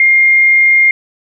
sine tone, 2121 Hz, C7, 23 cents sharp, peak -5 dBFS, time 0-0.91 s, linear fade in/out 2 ms, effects none

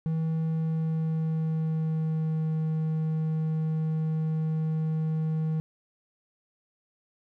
triangle tone with pitch glide, 160.8 to 158.04 Hz, E3 to D#3, -43 to +27 cents, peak -23 dBFS, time 0.06-5.6 s, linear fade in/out 0 ms, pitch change -30 cents, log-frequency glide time 0.45-2.51 s, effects none

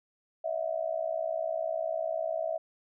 sine tone with amplitude modulation, 649 Hz, E5, 27 cents flat, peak -25 dBFS, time 0.44-2.58 s, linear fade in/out 10 ms, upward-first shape sine, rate 60 Hz, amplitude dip 90%, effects none

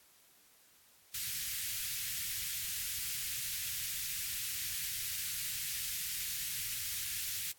white band-stop noise, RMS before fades -38 dBFS, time 1.14-7.52 s, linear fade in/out 5 ms, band 140 to 1800 Hz, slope 24 dB/octave, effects white hiss -64 dBFS RMS until 7.58 s + AAC 64 kbps

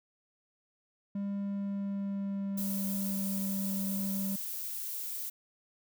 triangle tone with pitch glide, 200 to 195.54 Hz, G3 to G3, +35 to -4 cents, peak -30 dBFS, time 1.15-4.36 s, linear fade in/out 5 ms, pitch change -39 cents, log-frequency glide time 1.38-3.31 s
violet noise, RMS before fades -38 dBFS, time 2.57-5.3 s, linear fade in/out 10 ms
effects none

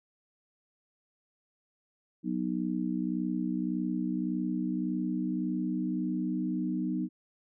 sine chord, B major, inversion second, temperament just, 185.21 / 246.9 / 308.7 Hz, F#3 / B3 / D#4, +2 / 0 / -14 cents, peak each -33 dBFS, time 2.23-7.09 s, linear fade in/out 50 ms, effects none

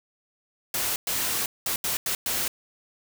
white noise bursts at uneven times, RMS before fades -27 dBFS, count 6, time 0.74-0.96 / 1.07-1.46 / 1.66-1.76 / 1.84-1.97 / 2.06-2.15 / 2.26-2.48 s, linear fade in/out 2 ms, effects none

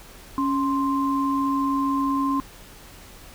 sine tone pair together, 277.2 / 1047.5 Hz, C#4 / C6, 0 / +2 cents, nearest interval octave + major seventh, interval 2302 cents, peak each -22 / -24 dBFS, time 0.38-2.4 s, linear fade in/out 0 ms, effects added 41 Hz sine -48 dBFS peak until 3.34 s + pink hiss -46 dBFS RMS until 3.34 s

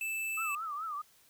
square tone, 2637 Hz, E7, in tune, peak -34 dBFS, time 0.01-0.55 s, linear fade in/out 2 ms
sine tone with vibrato, 1239 Hz, D#6, 8 cents flat, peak -35 dBFS, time 0.37-1.02 s, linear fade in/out 10 ms, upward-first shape triangle, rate 4.7 Hz, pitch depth 160 cents each way
effects white hiss -64 dBFS RMS until 1.29 s

